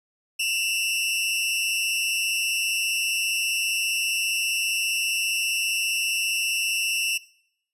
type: tone pair together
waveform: sawtooth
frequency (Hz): 2685 / 2883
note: E7 / F#7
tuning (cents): +31 / -46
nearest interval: minor second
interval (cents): 123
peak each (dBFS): -21 / -25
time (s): 0.39-7.18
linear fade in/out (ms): 10
effects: noise-tail reverb RT60 0.7 s tail -21 dB re dry + resampled to 32000 Hz